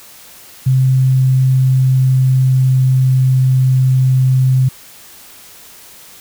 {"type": "tone with pitch glide", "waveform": "sine", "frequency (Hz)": [130.81, 129.98], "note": ["C3", "C3"], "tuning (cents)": [0, -11], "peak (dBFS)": -8, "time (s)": [0.66, 4.69], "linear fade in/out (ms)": 10, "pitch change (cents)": -11, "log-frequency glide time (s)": [0.89, 3.57], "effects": ["white hiss -39 dBFS RMS until 6.2 s"]}